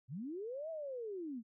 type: linear two-way sweep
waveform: sine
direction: up then down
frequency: 109.6 to 661 to 211.6 Hz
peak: -40 dBFS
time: 0.08-1.43 s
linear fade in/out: 50 ms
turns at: 0.7 s
effects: none